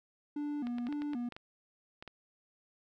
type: tone with vibrato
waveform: triangle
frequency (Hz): 265.9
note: C4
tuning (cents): +28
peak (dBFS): -32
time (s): 0.36-1.29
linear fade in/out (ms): 5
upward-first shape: square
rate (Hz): 1.9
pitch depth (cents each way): 170
type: clicks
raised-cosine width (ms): 0.3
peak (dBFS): -30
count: 10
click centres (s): 0.67 / 0.784 / 0.869 / 0.926 / 1.02 / 1.134 / 1.323 / 1.365 / 2.025 / 2.077
effects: none

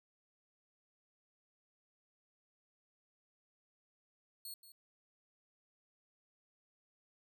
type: tone with echo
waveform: 10% pulse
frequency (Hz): 4335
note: C#8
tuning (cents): -39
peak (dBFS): -38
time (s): 4.45-4.54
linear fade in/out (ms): 2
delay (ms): 180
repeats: 1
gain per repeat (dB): -12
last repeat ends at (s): 4.72
effects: none

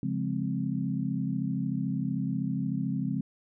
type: chord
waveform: sine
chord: Db major seventh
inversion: none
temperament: equal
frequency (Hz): 138.59 / 174.61 / 207.7 / 261.6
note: Db3 / F3 / Ab3 / C4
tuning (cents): 0 / 0 / 0 / 0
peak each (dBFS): -33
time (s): 0.03-3.21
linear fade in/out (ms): 2
effects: none

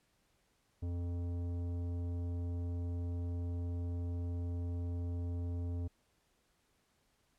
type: tone with tanh clipping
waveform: sine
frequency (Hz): 87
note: F2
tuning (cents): -6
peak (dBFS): -37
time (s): 0.82-5.88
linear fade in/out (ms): 10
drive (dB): 13
effects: pink hiss -75 dBFS RMS until 7.38 s + low-pass 12000 Hz 12 dB/octave

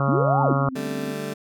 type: harmonic tone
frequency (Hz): 138.59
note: C#3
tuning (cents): 0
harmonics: 1 / 2 / 3 / 4 / 5 / 6 / 7 / 8 / 9 / 10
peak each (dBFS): -21 / -32 / -34 / -28 / -31 / -35 / -35 / -29 / -29 / -32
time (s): 0-0.69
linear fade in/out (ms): 2
type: linear two-way sweep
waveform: sine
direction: up then down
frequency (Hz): 208.2 to 901 to 208.2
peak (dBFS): -20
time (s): 0.08-0.53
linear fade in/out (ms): 2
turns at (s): 0.42
type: tone with tremolo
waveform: sine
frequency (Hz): 260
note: C4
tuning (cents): -11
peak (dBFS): -27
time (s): 0.37-1.16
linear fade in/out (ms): 50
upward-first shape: sine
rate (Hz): 17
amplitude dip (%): 60
type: chord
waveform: 20% pulse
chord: D suspended fourth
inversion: none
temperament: just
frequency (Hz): 146.83 / 195.78 / 220.2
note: D3 / G3 / A3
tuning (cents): 0 / -2 / +2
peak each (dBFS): -28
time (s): 0.75-1.34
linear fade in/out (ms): 10
effects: none

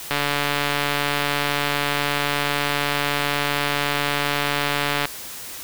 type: click train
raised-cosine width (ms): 0.3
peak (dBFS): -5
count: 713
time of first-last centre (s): 0.11-5.054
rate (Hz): 144
effects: white hiss -35 dBFS RMS until 5.63 s

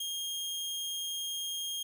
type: tone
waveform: sawtooth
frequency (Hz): 3234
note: G#7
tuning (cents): -47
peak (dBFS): -31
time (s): 0-1.83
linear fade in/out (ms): 5
effects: none

